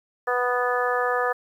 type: harmonic tone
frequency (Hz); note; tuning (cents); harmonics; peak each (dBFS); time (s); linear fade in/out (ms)
246.9; B3; 0; 2 / 3 / 4 / 5 / 6 / 7; -25 / -28 / -31 / -27 / -34 / -28; 0.27-1.33; 10
effects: 9-bit